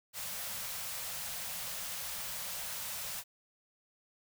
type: band-stop noise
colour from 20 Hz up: white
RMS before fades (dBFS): -40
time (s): 0.13-3.24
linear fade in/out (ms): 50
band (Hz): 220 to 470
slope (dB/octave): 96
effects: none